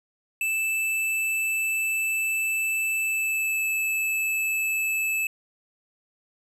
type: tone with pitch glide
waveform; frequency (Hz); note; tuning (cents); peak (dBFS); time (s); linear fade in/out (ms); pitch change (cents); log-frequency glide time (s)
square; 2637 to 2616; E7 to E7; 0 to -14; -24; 0.41-5.27; 2; -14; 2.97-3.65
effects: none